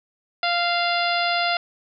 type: harmonic tone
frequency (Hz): 695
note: F5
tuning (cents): -9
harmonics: 1 / 2 / 3 / 4 / 5 / 6 / 7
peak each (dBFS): -23 / -26 / -28 / -29 / -30 / -31 / -31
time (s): 0.43-1.57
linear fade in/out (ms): 2
effects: none